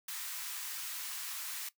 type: high-pass noise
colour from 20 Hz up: white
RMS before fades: -41 dBFS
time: 0.08-1.69 s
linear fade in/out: 5 ms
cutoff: 1000 Hz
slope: 24 dB/octave
effects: noise-tail reverb RT60 0.1 s tail -17 dB re dry